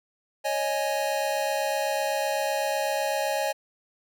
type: chord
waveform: square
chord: C# suspended second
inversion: none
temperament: equal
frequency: 554.4 / 622.3 / 830.6 Hz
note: C#5 / D#5 / G#5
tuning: 0 / 0 / 0 cents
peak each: -30 dBFS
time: 0.44-3.53 s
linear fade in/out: 20 ms
effects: none